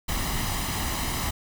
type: noise with comb filter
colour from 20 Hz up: pink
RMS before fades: -28 dBFS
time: 0.08-1.31 s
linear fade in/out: 10 ms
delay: 1 ms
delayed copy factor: +0.55
effects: none